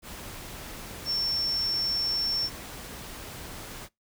sine tone in noise, 5430 Hz, F8, 50 cents flat, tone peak -25 dBFS, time 1.05-2.5 s, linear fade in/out 50 ms, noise pink, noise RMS -41 dBFS, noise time 0.02-3.89 s, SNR +13 dB, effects noise-tail reverb RT60 0.2 s tail -25 dB re dry

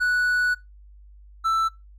triangle tone pair in turn, 1476 / 1326.4 Hz, F#6 / E6, -5 / +10 cents, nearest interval major second, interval 185 cents, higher first, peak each -17 dBFS, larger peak neither, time 0-0.55 / 1.44-1.69 s, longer first, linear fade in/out 20 ms, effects noise-tail reverb RT60 0.2 s tail -20 dB re dry + added 50 Hz sine -45 dBFS peak until 1.98 s

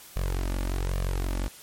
sawtooth tone with flanger, 45.71 Hz, F#1, 20 cents flat, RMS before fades -28 dBFS, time 0.16-1.48 s, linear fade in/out 0 ms, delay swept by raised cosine 1.7 to 3.5 ms, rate 1.2 Hz, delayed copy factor +0.65, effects white hiss -48 dBFS RMS until 1.62 s + MP3 64 kbps

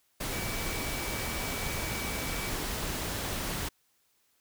sine tone in noise, 2290 Hz, D7, 44 cents flat, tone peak -41 dBFS, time 0.32-2.5 s, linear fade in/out 10 ms, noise pink, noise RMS -34 dBFS, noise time 0.2-3.69 s, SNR -10 dB, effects white hiss -71 dBFS RMS until 4.4 s

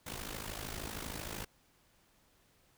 pink noise with amplitude modulation, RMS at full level -39 dBFS, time 0.06-1.45 s, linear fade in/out 10 ms, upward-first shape sine, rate 53 Hz, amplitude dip 75%, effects pink hiss -69 dBFS RMS until 2.77 s

